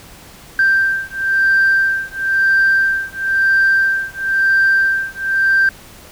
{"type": "beating tone pair", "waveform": "sine", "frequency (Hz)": [1571, 1571.99], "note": ["G6", "G6"], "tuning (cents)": [3, 4], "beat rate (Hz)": 0.99, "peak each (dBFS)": -14, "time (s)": [0.59, 5.69], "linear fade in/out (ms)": 2, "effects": ["tanh soft clip ceiling -6 dBFS", "pink hiss -40 dBFS RMS until 6.11 s"]}